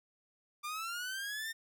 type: linear sweep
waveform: sawtooth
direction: up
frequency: 1183 to 1830 Hz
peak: -34 dBFS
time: 0.63-1.53 s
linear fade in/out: 20 ms
effects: none